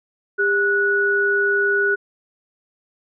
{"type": "tone pair together", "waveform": "sine", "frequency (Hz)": [401.4, 1469], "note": ["G4", "F#6"], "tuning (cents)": [41, -13], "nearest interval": "octave + minor seventh", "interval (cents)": 2246, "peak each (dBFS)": [-20, -17], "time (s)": [0.38, 1.96], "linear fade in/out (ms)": 20, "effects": []}